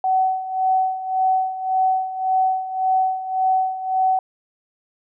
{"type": "tone with tremolo", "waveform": "sine", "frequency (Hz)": 754, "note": "F#5", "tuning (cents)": 32, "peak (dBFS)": -14, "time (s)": [0.04, 4.19], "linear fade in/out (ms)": 2, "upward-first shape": "sine", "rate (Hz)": 1.8, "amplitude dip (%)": 75, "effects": []}